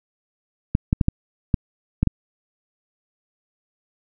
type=clicks; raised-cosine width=5 ms; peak=-4 dBFS; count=7; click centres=0.751 / 0.929 / 1.012 / 1.084 / 1.542 / 2.03 / 2.073 s; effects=none